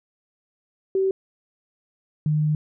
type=tone pair in turn; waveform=sine; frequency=383.5 / 152.19 Hz; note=G4 / D#3; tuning=-38 / -38 cents; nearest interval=octave + major third; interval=1600 cents; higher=first; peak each=-18 dBFS; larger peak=neither; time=0.95-1.11 / 2.26-2.55 s; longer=second; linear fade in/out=2 ms; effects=none